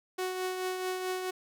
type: tone with tremolo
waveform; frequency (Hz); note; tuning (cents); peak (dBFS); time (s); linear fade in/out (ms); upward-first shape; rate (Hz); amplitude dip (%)
sawtooth; 370; F#4; 0; -26; 0.18-1.31; 10; triangle; 4.6; 45
effects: none